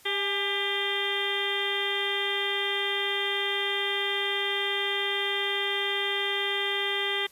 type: harmonic tone with a mistuned harmonic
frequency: 398.4 Hz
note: G4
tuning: 28 cents sharp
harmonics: 1 / 2 / 3 / 4 / 5 / 6 / 7 / 8 / 9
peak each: -33 / -38 / -39 / -38 / -31 / -39 / -40 / -31 / -35 dBFS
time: 0.05-7.27 s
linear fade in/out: 10 ms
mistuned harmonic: 2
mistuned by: +67 cents
effects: white hiss -55 dBFS RMS until 7.31 s + resampled to 32000 Hz